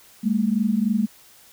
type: tone pair together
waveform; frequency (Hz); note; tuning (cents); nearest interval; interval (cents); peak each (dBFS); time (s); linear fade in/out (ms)
sine; 202.7 / 226.1; G#3 / A3; -42 / +47; major second; 189; -21; 0.23-1.07; 20
effects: white hiss -51 dBFS RMS until 1.52 s